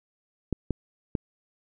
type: clicks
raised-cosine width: 3 ms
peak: -13 dBFS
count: 3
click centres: 0.527 / 0.707 / 1.152 s
effects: none